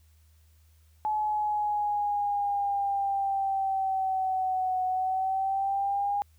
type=exponential two-way sweep; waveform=sine; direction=down then up; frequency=856 to 740 to 816 Hz; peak=-25 dBFS; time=1.05-6.22 s; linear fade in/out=0 ms; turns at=4.84 s; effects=added 78 Hz sine -57 dBFS peak until 6.38 s + white hiss -69 dBFS RMS until 6.38 s